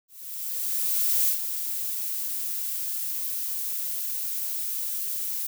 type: noise with ADSR envelope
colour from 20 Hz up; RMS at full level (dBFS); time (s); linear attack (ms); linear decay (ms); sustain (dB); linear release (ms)
violet; -22; 0.08-5.47; 1200; 89; -8; 6
effects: none